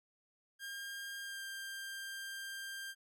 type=tone with pitch glide; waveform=sawtooth; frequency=1608 to 1589.5 Hz; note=G6 to G6; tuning=+44 to +24 cents; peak=-39 dBFS; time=0.59-2.95 s; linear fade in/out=50 ms; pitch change=-20 cents; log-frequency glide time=1.21-1.42 s; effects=none

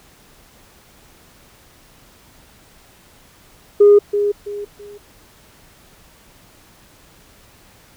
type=tone with echo; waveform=sine; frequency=410 Hz; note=G#4; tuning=22 cents flat; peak=-4 dBFS; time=3.8-3.99 s; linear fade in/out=10 ms; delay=330 ms; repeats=3; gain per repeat=-10 dB; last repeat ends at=4.98 s; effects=tanh soft clip ceiling -2 dBFS + pink hiss -49 dBFS RMS until 7.96 s

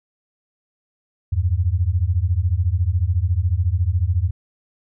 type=beating tone pair; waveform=sine; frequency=82 / 96 Hz; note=E2 / G2; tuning=-9 / -36 cents; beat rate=14 Hz; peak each=-19 dBFS; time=1.32-4.31 s; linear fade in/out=10 ms; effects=none

